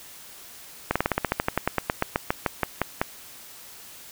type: slowing click train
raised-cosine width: 0.5 ms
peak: -6 dBFS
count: 21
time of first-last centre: 0.91-3.015 s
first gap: 46 ms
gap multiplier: 1.08
effects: white hiss -45 dBFS RMS until 4.11 s